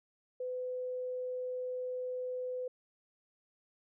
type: tone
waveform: sine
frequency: 504 Hz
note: B4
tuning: 35 cents sharp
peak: -35 dBFS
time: 0.4-2.68 s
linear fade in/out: 5 ms
effects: none